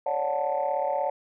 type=chord; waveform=sine; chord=D major seventh; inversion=third; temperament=just; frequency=550.6 / 587.3 / 734.2 / 881 Hz; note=C#5 / D5 / F#5 / A5; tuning=-12 / 0 / -14 / +2 cents; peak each=-29 dBFS; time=0.06-1.1 s; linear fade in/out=5 ms; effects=tanh soft clip ceiling -16 dBFS